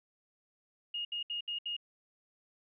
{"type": "tone bursts", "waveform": "sine", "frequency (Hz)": 2856, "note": "F7", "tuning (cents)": 38, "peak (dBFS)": -34, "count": 5, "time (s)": [0.94, 1.766], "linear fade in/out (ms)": 5, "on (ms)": 110, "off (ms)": 69, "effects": []}